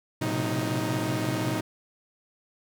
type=tone cluster; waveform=sawtooth; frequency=112.7 / 128.5 / 134 / 181.4 / 312.2 Hz; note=A2 / C3 / C3 / F#3 / D#4; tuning=+42 / -31 / +42 / -34 / +6 cents; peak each=-28 / -29 / -31 / -31 / -26 dBFS; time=0.21-1.61 s; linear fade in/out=10 ms; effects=none